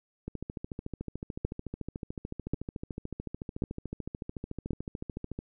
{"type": "two click trains", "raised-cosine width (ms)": 3, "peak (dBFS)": [-16, -23], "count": [4, 71], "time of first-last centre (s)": [[1.45, 4.707], [0.28, 5.389]], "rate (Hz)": [0.921, 13.7], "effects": []}